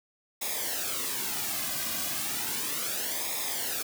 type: noise with flanger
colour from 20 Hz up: white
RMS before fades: -32 dBFS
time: 0.41-3.83 s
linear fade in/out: 10 ms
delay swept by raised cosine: 0.67 to 2.27 ms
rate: 0.34 Hz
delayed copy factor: -0.7
effects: none